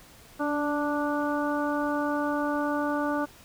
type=harmonic tone with a mistuned harmonic; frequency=293.7 Hz; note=D4; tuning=in tune; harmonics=1 / 2 / 3 / 4 / 5; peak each=-28 / -31 / -33 / -34 / -35 dBFS; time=0.39-3.26 s; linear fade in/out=20 ms; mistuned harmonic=1; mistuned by=-18 cents; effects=pink hiss -52 dBFS RMS until 3.44 s